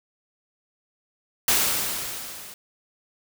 white noise with level ramp, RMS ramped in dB -19 to -42 dBFS, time 1.48-2.54 s, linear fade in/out 2 ms, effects none

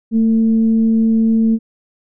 sine tone with frequency modulation, 223.9 Hz, A3, 30 cents sharp, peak -10 dBFS, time 0.11-1.59 s, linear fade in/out 50 ms, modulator 227 Hz, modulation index 0.23, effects none

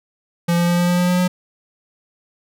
square tone with pitch steps, 171.6 / 172.89 / 174.2 / 175.51 / 176.83 / 178.17 / 179.51 / 180.86 Hz, F3 / F3 / F3 / F3 / F3 / F3 / F3 / F#3, -30 / -17 / -4 / +9 / +22 / +35 / +48 / -39 cents, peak -15 dBFS, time 0.48-1.28 s, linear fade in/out 10 ms, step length 100 ms, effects none

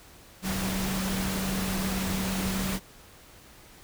sine tone in noise, 190 Hz, F#3, 46 cents sharp, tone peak -29 dBFS, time 0.42-2.8 s, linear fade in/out 50 ms, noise pink, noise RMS -32 dBFS, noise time 0.42-2.8 s, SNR 0 dB, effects pink hiss -52 dBFS RMS until 3.83 s

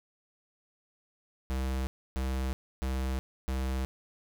square tone bursts, 65.41 Hz, C2, in tune, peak -30 dBFS, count 4, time 1.5-3.85 s, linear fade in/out 0 ms, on 370 ms, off 290 ms, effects none

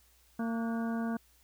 harmonic tone with a mistuned harmonic, 228.8 Hz, A#3, 32 cents flat, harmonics 1 / 2 / 3 / 4 / 5 / 6 / 7, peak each -31 / -44 / -42 / -48 / -47 / -46 / -51 dBFS, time 0.39-1.17 s, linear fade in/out 5 ms, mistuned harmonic 6, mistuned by +100 cents, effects added 60 Hz sine -66 dBFS peak until 1.43 s + white hiss -66 dBFS RMS until 1.43 s

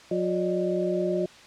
sine tone cluster, 181.1 / 359.6 / 572 / 611 Hz, F#3 / F#4 / D5 / D#5, -37 / -49 / -46 / -32 cents, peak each -30 / -26 / -34 / -29 dBFS, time 0.11-1.26 s, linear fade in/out 5 ms, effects white hiss -49 dBFS RMS until 1.46 s + low-pass 5000 Hz 12 dB/octave

